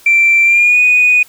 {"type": "tone with pitch glide", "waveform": "sine", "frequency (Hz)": [2349, 2477], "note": ["D7", "D#7"], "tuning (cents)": [0, -8], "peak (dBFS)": -5, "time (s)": [0.06, 1.23], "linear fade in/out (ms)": 5, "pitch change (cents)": 92, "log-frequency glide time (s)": [0.44, 0.79], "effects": ["tanh soft clip ceiling -2 dBFS", "white hiss -43 dBFS RMS until 1.28 s"]}